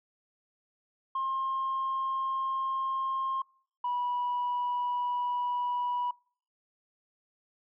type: tone pair in turn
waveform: sine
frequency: 1065 / 978 Hz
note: C6 / B5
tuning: +30 / -17 cents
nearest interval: minor second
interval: 147 cents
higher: first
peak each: -27 dBFS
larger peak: neither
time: 1.15-3.42 / 3.84-6.11 s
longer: neither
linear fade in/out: 5 ms
effects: noise-tail reverb RT60 0.5 s tail -26 dB re dry + tanh soft clip ceiling -25 dBFS